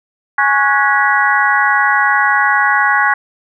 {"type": "harmonic tone with a mistuned harmonic", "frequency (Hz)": 277.2, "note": "C#4", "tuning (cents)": 0, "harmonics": [3, 4, 5, 6, 7], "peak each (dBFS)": [-16, -16, -16, -16, -16], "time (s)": [0.38, 3.14], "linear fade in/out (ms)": 5, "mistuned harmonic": 5, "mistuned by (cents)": 93, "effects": []}